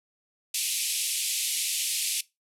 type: band-pass noise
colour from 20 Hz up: white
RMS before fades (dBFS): -29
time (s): 0.54-2.21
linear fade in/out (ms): 5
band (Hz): 2300 to 12000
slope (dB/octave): 48
effects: noise-tail reverb RT60 0.2 s tail -20 dB re dry

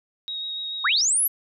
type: tone with vibrato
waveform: sine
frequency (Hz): 3776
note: A#7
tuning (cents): +22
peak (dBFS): -28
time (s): 0.28-1.01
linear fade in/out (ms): 0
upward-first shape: sine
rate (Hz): 6.9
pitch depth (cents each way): 13
type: linear sweep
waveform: sine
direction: up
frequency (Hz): 950 to 11970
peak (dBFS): -18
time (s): 0.84-1.28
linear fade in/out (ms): 10
effects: none

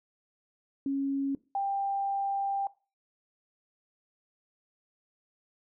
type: tone pair in turn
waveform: sine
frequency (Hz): 275.3 / 791.4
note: C#4 / G5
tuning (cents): -12 / +16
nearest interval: octave + tritone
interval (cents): 1828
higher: second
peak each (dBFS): -27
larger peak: neither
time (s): 0.86-1.35 / 1.55-2.67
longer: second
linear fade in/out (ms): 2
effects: noise-tail reverb RT60 0.3 s tail -19 dB re dry

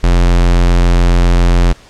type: tone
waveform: square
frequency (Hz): 43.65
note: F1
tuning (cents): 0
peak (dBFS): -7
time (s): 0.03-1.73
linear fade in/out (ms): 10
effects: pink hiss -41 dBFS RMS until 1.89 s + low-pass 7000 Hz 12 dB/octave

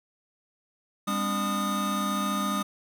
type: tone cluster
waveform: square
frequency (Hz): 201.2 / 255.7 / 290.9 / 1232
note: G3 / C4 / D4 / D#6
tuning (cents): +45 / -40 / -16 / -17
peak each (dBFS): -30 / -38 / -37 / -30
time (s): 1.07-2.63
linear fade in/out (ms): 10
effects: none

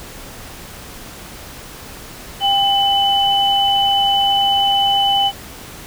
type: tone pair together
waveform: sine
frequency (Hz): 795 / 3003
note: G5 / F#7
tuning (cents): +24 / +25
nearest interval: octave + major seventh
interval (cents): 2301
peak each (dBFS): -15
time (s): 2.4-5.32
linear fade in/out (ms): 50
effects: pink hiss -35 dBFS RMS until 5.86 s

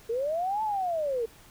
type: linear two-way sweep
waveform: sine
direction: up then down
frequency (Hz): 440 to 884 to 440.5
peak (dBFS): -26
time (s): 0.09-1.26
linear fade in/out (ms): 10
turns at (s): 0.63
effects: pink hiss -54 dBFS RMS until 1.5 s

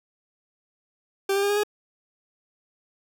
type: tone with pitch steps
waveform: 40% pulse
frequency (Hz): 392 / 398.2 / 404.4 / 410.8 / 417.2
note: G4 / G4 / G#4 / G#4 / G#4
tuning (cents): 0 / +27 / -46 / -19 / +8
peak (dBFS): -20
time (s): 1.29-1.635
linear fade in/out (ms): 5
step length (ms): 69
effects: none

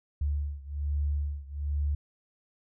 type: beating tone pair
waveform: sine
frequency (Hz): 72.1 / 73.3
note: D2 / D2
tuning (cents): -31 / -3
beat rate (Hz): 1.2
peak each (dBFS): -30 / -32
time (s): 0.21-1.95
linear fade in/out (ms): 5
effects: none

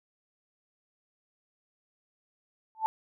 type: tone with exponential growth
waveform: sine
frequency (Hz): 880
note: A5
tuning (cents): 0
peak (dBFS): -19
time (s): 2.75-2.86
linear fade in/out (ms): 0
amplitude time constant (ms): 23
effects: none

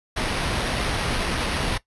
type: noise with sample-and-hold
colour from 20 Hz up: pink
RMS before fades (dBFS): -25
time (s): 0.16-1.78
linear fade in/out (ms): 10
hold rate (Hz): 7350
effects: noise-tail reverb RT60 0.1 s tail -17 dB re dry + resampled to 24000 Hz

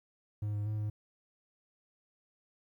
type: tone with pitch steps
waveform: triangle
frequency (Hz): 104.8 / 103.7 / 107 / 105.7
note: G#2 / G#2 / A2 / G#2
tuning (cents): +16 / -2 / -48 / +31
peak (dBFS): -30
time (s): 0.42-0.9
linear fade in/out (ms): 5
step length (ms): 120
effects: 12-bit

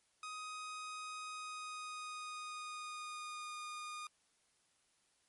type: tone with pitch glide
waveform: sawtooth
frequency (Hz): 1253 to 1222.3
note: D#6 to D#6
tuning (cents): +12 to -31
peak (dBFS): -40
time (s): 0.23-4.07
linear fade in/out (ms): 2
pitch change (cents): -43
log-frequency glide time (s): 1.3-3.58
effects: white hiss -75 dBFS RMS until 5.28 s + MP3 48 kbps

